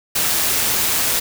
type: noise with amplitude modulation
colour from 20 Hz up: white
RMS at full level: -17 dBFS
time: 0.15-1.2 s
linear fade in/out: 10 ms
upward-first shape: sine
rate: 162 Hz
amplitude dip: 30%
effects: none